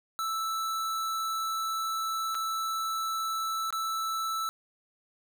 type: tone with dropouts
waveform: square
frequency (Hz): 1318.5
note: E6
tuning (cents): 0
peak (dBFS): -30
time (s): 0.19-4.49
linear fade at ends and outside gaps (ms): 0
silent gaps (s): 2.346-2.351 / 3.705-3.726
effects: none